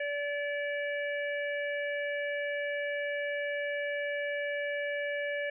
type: harmonic tone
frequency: 577 Hz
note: D5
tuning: 31 cents flat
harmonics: 1 / 3 / 4 / 5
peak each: -33 / -36 / -40 / -47 dBFS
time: 0-5.5 s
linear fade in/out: 5 ms
effects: none